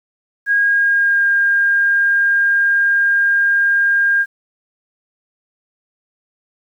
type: tone with pitch glide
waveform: sine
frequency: 1635 to 1609.7 Hz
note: G#6 to G6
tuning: -28 to +45 cents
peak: -11 dBFS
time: 0.46-4.26 s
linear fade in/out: 50 ms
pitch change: -27 cents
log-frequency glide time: 0.57-1.26 s
effects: 8-bit